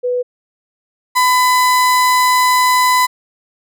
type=tone pair in turn; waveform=sine / 35% pulse; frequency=494.3 / 1003.6 Hz; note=B4 / B5; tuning=+1 / +28 cents; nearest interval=octave; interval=1227 cents; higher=second; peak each=-14 / -8 dBFS; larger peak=second; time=0.03-0.23 / 1.15-3.07 s; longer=second; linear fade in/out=20 ms; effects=none